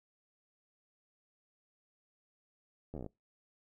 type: slowing click train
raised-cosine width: 2 ms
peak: -30 dBFS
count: 9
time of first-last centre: 2.94-3.063 s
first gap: 12 ms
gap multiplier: 1.07
effects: noise-tail reverb RT60 0.2 s tail -23 dB re dry